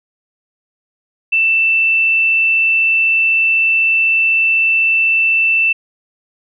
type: tone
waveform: sine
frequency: 2664 Hz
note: E7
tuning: 18 cents sharp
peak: -10 dBFS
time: 1.32-5.73 s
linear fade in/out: 10 ms
effects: none